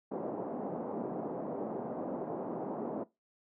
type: band-pass noise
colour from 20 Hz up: pink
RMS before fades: -38 dBFS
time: 0.11-3.04 s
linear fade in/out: 10 ms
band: 200 to 800 Hz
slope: 24 dB/octave
effects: noise-tail reverb RT60 0.2 s tail -19 dB re dry